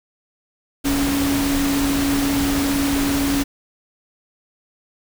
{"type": "tone in noise", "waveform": "sine", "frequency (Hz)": 279.5, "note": "C#4", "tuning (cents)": 14, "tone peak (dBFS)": -18, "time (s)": [0.84, 3.44], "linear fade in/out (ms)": 20, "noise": "pink", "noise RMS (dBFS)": -24, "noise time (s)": [0.84, 3.44], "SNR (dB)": 3, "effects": []}